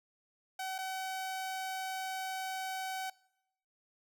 sawtooth tone with dropouts, 758 Hz, F#5, 42 cents sharp, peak -33 dBFS, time 0.59-3.1 s, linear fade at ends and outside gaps 5 ms, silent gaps 0.782-0.786 s, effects noise-tail reverb RT60 0.8 s tail -22 dB re dry

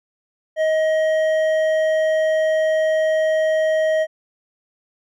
sine tone with hard clipping, 630 Hz, D#5, 21 cents sharp, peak -17 dBFS, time 0.56-4.07 s, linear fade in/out 50 ms, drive 7 dB, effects none

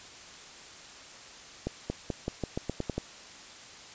accelerating click train, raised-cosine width 2 ms, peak -17 dBFS, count 10, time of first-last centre 1.67-2.98 s, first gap 230 ms, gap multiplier 0.88, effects white hiss -48 dBFS RMS until 3.94 s + resampled to 16000 Hz

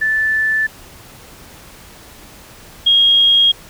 sine tone pair in turn, 1755 / 3265 Hz, A6 / G#7, -5 / -30 cents, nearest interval major seventh, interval 1075 cents, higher second, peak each -13 / -8 dBFS, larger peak second, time 0.01-0.67 / 2.86-3.52 s, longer neither, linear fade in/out 10 ms, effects pink hiss -40 dBFS RMS until 3.69 s

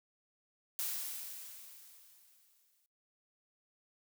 blue noise with exponential decay, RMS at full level -36 dBFS, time 0.79-2.86 s, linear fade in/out 0 ms, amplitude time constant 450 ms, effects noise-tail reverb RT60 0.3 s tail -24 dB re dry

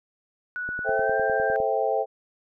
sine tone with pitch glide, 1472 to 1577.7 Hz, F#6 to G6, -9 to +11 cents, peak -28 dBFS, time 0.56-1.56 s, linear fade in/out 0 ms, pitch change +120 cents, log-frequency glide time 0.83-1.15 s
click train, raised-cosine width 2 ms, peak -25 dBFS, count 10, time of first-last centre 0.69-1.602 s, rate 9.87 Hz
sine chord, A minor seventh, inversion none, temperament equal with one note detuned, 440 / 530.6 / 659.3 / 784 Hz, A4 / C5 / E5 / G5, 0 / +24 / 0 / 0 cents, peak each -27 dBFS, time 0.84-2.06 s, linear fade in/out 50 ms
effects none

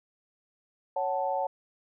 sine chord, F# minor, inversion second, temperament equal with one note detuned, 554.4 / 746.4 / 880 Hz, C#5 / F#5 / A5, 0 / +15 / 0 cents, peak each -31 dBFS, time 0.96-1.47 s, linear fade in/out 5 ms, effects none

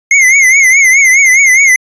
square tone with vibrato, 2122 Hz, C7, 24 cents sharp, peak -4 dBFS, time 0.11-1.76 s, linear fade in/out 2 ms, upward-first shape triangle, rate 4.8 Hz, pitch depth 120 cents each way, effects resampled to 22050 Hz

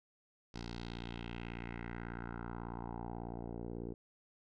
10% pulse tone with low-pass filter sweep, 58.27 Hz, A#1, in tune, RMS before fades -44 dBFS, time 0.54-3.94 s, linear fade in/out 5 ms, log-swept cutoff 5100 to 440 Hz, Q 2.8, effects none

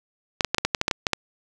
clicks, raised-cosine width 0.2 ms, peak -3 dBFS, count 11, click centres 0.408 / 0.447 / 0.546 / 0.583 / 0.65 / 0.748 / 0.814 / 0.881 / 0.912 / 1.068 / 1.133 s, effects none

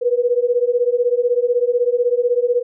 sine beating tone pair, 478.2 / 494.2 Hz, A#4 / B4, +44 / +1 cents, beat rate 16 Hz, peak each -17 dBFS, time 0.01-2.63 s, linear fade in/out 20 ms, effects none

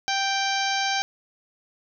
harmonic tone, 784 Hz, G5, in tune, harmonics 1 / 2 / 3 / 4 / 5 / 6 / 7 / 8, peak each -26 / -29 / -31 / -32 / -33 / -34 / -34 / -35 dBFS, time 0.08-1.02 s, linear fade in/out 0 ms, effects none

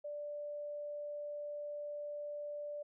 sine tone, 587.3 Hz, D5, in tune, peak -40 dBFS, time 0.04-2.83 s, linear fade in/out 10 ms, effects none

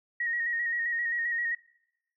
sine tone with vibrato, 1882 Hz, A#6, 16 cents sharp, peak -27 dBFS, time 0.2-1.55 s, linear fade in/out 5 ms, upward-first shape square, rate 7.6 Hz, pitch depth 28 cents each way, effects noise-tail reverb RT60 0.9 s tail -25 dB re dry

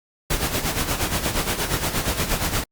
pink noise with tremolo, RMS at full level -21 dBFS, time 0.3-2.64 s, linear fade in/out 5 ms, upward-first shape sine, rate 8.5 Hz, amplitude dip 65%, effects Opus 48 kbps

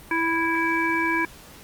harmonic tone, 329.6 Hz, E4, in tune, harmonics 1 / 3 / 5 / 7, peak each -26 / -26 / -26 / -26 dBFS, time 0.11-1.25 s, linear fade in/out 2 ms, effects pink hiss -46 dBFS RMS until 1.63 s + Opus 32 kbps

